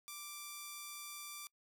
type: tone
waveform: 5% pulse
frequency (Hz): 1174.7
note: D6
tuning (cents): 0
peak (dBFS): -34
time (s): 0.08-1.47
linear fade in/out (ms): 0
effects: noise-tail reverb RT60 0.1 s tail -24 dB re dry